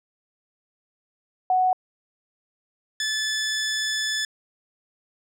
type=tone pair in turn; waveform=sine / 15% pulse; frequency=741 / 1736.6 Hz; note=F#5 / A6; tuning=+2 / -23 cents; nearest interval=octave + minor third; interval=1475 cents; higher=second; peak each=-17 dBFS; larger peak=neither; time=1.5-1.73 / 3-4.25 s; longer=second; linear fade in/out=2 ms; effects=low-pass 10000 Hz 12 dB/octave